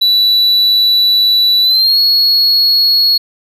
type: tone with pitch glide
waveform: triangle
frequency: 3951 to 4334 Hz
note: B7 to C#8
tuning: 0 to -40 cents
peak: -6 dBFS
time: 0.01-3.18 s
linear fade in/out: 10 ms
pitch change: +160 cents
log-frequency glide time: 1.62-1.98 s
effects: none